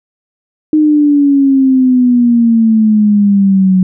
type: exponential sweep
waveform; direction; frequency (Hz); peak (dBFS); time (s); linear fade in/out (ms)
sine; down; 309.5 to 184.1; -5; 0.73-3.83; 2
effects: none